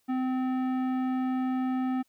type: tone with tanh clipping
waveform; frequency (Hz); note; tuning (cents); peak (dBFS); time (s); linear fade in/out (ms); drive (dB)
triangle; 257.6; C4; -27; -28; 0.08-2.03; 20; 18
effects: white hiss -72 dBFS RMS until 2.08 s